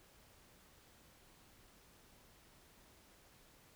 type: silence
effects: pink hiss -65 dBFS RMS until 3.75 s